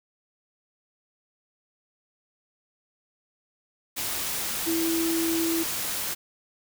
sine tone in noise, 330 Hz, E4, 2 cents sharp, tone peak -24 dBFS, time 4.66-5.64 s, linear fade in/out 20 ms, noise white, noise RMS -30 dBFS, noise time 3.96-6.15 s, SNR +3 dB, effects none

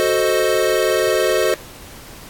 square chord, F# diminished seventh, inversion none, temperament equal, 370 / 440 / 523.3 / 622.3 Hz, F#4 / A4 / C5 / Eb5, 0 / 0 / 0 / 0 cents, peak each -21 dBFS, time 0-1.54 s, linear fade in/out 0 ms, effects pink hiss -39 dBFS RMS until 2.29 s + AAC 64 kbps

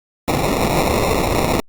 white noise with sample-and-hold, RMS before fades -17 dBFS, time 0.28-1.6 s, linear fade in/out 0 ms, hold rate 1575 Hz, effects Opus 48 kbps

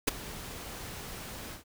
pink noise with ADSR envelope, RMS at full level -22 dBFS, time 0.07-1.64 s, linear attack 12 ms, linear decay 13 ms, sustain -20 dB, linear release 130 ms, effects none

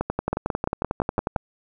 two click trains, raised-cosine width 1 ms, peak -9 / -9 dBFS, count 16 / 7, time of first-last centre 0.01-1.361 / 0.33-1.363 s, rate 11.1 / 5.81 Hz, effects none

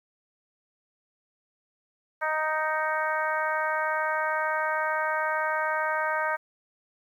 harmonic tone with a mistuned harmonic, 311.1 Hz, D#4, in tune, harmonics 2 / 3 / 4 / 5 / 6 / 7, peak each -31 / -30 / -32 / -30 / -35 / -39 dBFS, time 2.21-6.37 s, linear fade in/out 20 ms, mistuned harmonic 7, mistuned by +32 cents, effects 10-bit

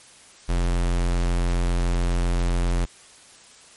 square tone, 43.66 Hz, F1, in tune, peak -20 dBFS, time 0.48-2.86 s, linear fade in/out 20 ms, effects white hiss -49 dBFS RMS until 3.76 s + MP3 48 kbps

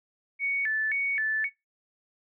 sine tone with vibrato, 1975.5 Hz, B6, in tune, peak -25 dBFS, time 0.39-1.5 s, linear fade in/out 50 ms, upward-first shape square, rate 1.9 Hz, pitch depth 210 cents each way, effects noise-tail reverb RT60 0.2 s tail -19 dB re dry

